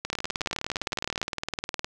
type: two click trains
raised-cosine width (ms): 0.2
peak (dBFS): -12 / -11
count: 36 / 20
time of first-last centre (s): 0.05-1.845 / 0.13-1.216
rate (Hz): 19.5 / 17.5
effects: none